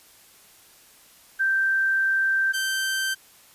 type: tone pair in turn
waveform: sine / sawtooth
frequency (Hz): 1566 / 1558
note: G6 / G6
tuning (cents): -2 / -11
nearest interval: unison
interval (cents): 9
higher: first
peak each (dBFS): -19 / -20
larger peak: first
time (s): 1.39-2.53 / 2.53-3.15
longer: first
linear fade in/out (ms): 20
effects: white hiss -53 dBFS RMS until 3.54 s + resampled to 32000 Hz